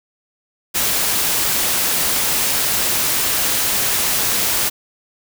white noise, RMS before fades -18 dBFS, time 0.74-4.7 s, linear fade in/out 20 ms, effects none

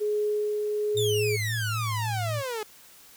sine tone with tremolo, 420 Hz, G#4, 19 cents sharp, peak -23 dBFS, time 0-1.37 s, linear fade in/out 20 ms, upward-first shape sine, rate 1.2 Hz, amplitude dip 25%
sine tone with vibrato, 110 Hz, A2, in tune, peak -28 dBFS, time 0.94-2.43 s, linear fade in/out 50 ms, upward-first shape triangle, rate 3.7 Hz, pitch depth 52 cents each way
sawtooth exponential sweep, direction down, 3689 to 415.2 Hz, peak -26 dBFS, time 0.97-2.63 s, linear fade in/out 2 ms
effects white hiss -52 dBFS RMS until 3.16 s

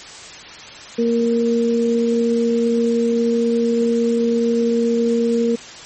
sine tone pair together, 232.9 / 466.2 Hz, A#3 / A#4, -1 / 0 cents, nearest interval octave, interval 1201 cents, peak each -17 dBFS, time 0.98-5.56 s, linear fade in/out 10 ms, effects white hiss -36 dBFS RMS until 5.85 s + MP3 32 kbps

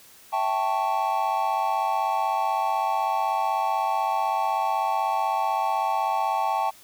triangle chord, A dominant seventh, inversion second, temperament equal, 659.3 / 784 / 880 / 1108.7 Hz, E5 / G5 / A5 / C#6, 0 / 0 / 0 / 0 cents, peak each -30 / -24 / -24 / -28 dBFS, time 0.32-6.71 s, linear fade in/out 20 ms, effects white hiss -51 dBFS RMS until 6.83 s

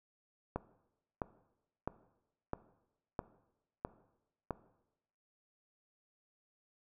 click train, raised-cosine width 1 ms, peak -21 dBFS, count 7, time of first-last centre 0.56-4.507 s, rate 1.52 Hz, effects noise-tail reverb RT60 0.9 s tail -17 dB re dry

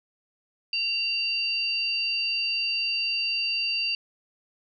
sine tone pair together, 2764 / 4648 Hz, F7 / D8, -19 / -19 cents, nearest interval major sixth, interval 900 cents, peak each -27 dBFS, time 0.73-3.95 s, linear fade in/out 2 ms, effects none

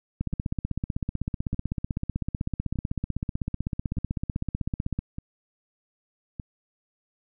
two click trains, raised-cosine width 5 ms, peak -15 / -21 dBFS, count 77 / 6, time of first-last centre 0.21-4.99 / 0.33-6.398 s, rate 15.9 / 0.824 Hz, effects none

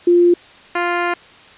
sine / 10% pulse tone pair in turn, 349.2 / 349.2 Hz, F4 / F4, 0 / 0 cents, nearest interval unison, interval 0 cents, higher neither, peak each -8 dBFS, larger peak neither, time 0.07-0.34 / 0.75-1.14 s, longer second, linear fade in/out 5 ms, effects white hiss -43 dBFS RMS until 1.57 s + resampled to 8000 Hz

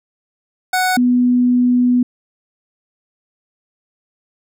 25% pulse / sine tone pair in turn, 740 / 246.9 Hz, F#5 / B3, 0 / 0 cents, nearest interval octave + perfect fifth, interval 1900 cents, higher first, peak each -10 dBFS, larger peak neither, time 0.73-0.97 / 0.97-2.03 s, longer second, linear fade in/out 5 ms, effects none

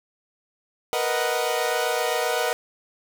sawtooth chord, B major seventh, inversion third, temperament equal, 466.2 / 493.9 / 622.3 / 740 Hz, A#4 / B4 / D#5 / F#5, 0 / 0 / 0 / 0 cents, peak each -24 dBFS, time 0.93-2.53 s, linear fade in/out 0 ms, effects none

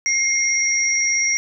sine tone pair together, 2133 / 5675 Hz, C7 / F8, +33 / +27 cents, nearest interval octave + perfect fourth, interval 1694 cents, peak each -19 dBFS, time 0.06-1.37 s, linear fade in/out 0 ms, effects none

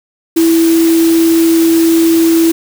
sine tone in noise, 329.6 Hz, E4, in tune, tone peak -6 dBFS, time 0.36-2.52 s, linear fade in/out 10 ms, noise white, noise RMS -21 dBFS, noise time 0.36-2.52 s, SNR +12 dB, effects none

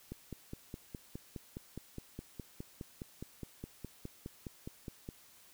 click train, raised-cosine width 3 ms, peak -29 dBFS, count 25, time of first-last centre 0.12-5.089 s, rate 4.83 Hz, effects white hiss -61 dBFS RMS until 5.53 s

